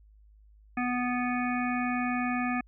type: harmonic tone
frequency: 246.9 Hz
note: B3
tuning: in tune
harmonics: 1 / 3 / 5 / 7 / 9 / 10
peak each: -29 / -34 / -36 / -37 / -39 / -39 dBFS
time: 0.77-2.61 s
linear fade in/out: 5 ms
effects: added 52 Hz sine -54 dBFS peak until 2.67 s